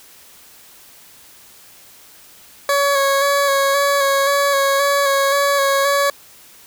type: tone with vibrato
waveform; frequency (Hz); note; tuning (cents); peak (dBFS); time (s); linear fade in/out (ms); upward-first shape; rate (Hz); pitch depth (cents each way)
20% pulse; 558; C#5; +11; -9; 2.69-6.1; 2; square; 1.9; 20
effects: white hiss -45 dBFS RMS until 6.66 s